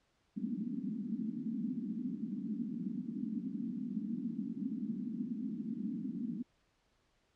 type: band-pass noise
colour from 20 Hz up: pink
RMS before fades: -39 dBFS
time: 0.36-6.43 s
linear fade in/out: 10 ms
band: 200 to 260 Hz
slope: 48 dB/octave
effects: pink hiss -75 dBFS RMS until 7.35 s + low-pass 6000 Hz 12 dB/octave